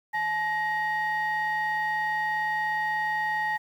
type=tone pair together; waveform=sine; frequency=858 / 1878.9 Hz; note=A5 / A#6; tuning=-44 / +13 cents; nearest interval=octave + major second; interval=1357 cents; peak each=-26 dBFS; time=0.13-3.58 s; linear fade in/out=20 ms; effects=tanh soft clip ceiling -21 dBFS + 9-bit